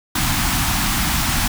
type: band-stop noise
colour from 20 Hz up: pink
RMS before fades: -19 dBFS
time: 0.15-1.48 s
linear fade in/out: 5 ms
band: 310 to 710 Hz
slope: 48 dB/octave
effects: none